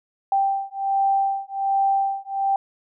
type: beating tone pair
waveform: sine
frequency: 784 / 785.3 Hz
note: G5 / G5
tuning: 0 / +3 cents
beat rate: 1.3 Hz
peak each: -22 dBFS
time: 0.32-2.56 s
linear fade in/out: 2 ms
effects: none